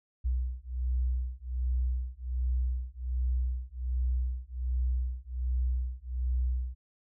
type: beating tone pair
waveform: sine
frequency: 61.74 / 63.04 Hz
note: B1 / B1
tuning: 0 / +36 cents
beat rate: 1.3 Hz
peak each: -31 dBFS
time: 0.24-6.75 s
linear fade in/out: 20 ms
effects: none